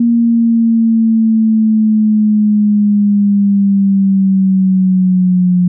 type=linear sweep; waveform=sine; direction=down; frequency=235.3 to 178.4 Hz; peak=-7 dBFS; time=0-5.68 s; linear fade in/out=5 ms; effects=none